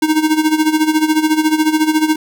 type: tone with tremolo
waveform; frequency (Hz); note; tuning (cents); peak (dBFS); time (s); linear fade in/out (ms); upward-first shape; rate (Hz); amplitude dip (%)
square; 311.1; D#4; 0; -9; 0.02-2.16; 5; sine; 14; 75
effects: none